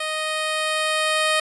10% pulse tone with level ramp, 622.3 Hz, D#5, in tune, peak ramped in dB -16 to -9 dBFS, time 0-1.4 s, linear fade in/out 5 ms, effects resampled to 24000 Hz

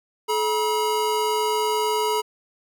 square tone pair together, 429.2 / 962 Hz, A4 / B5, -43 / -46 cents, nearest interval octave + major second, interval 1397 cents, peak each -24 dBFS, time 0.28-2.22 s, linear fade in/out 20 ms, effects none

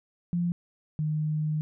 sine tone pair in turn, 173.7 / 153.46 Hz, F3 / D#3, -9 / -24 cents, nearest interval major second, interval 215 cents, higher first, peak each -24 / -25 dBFS, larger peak first, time 0.33-0.52 / 0.99-1.61 s, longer second, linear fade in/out 0 ms, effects none

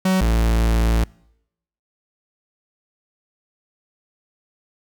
45% pulse tone pair in turn, 187.5 / 56.31 Hz, F#3 / A1, +23 / +41 cents, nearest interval octave + major sixth, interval 2082 cents, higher first, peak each -15 / -15 dBFS, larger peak neither, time 0.05-0.21 / 0.21-1.04 s, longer second, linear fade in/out 5 ms, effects noise-tail reverb RT60 0.8 s tail -25 dB re dry

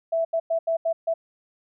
sine tone bursts at uneven times, 659.3 Hz, E5, in tune, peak -20 dBFS, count 6, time 0.12-0.25 / 0.33-0.4 / 0.5-0.59 / 0.67-0.77 / 0.85-0.93 / 1.07-1.14 s, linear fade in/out 10 ms, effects none

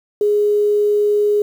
sine tone with quantisation, 415.3 Hz, G#4, in tune, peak -12 dBFS, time 0.21-1.42 s, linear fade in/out 2 ms, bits 7, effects none

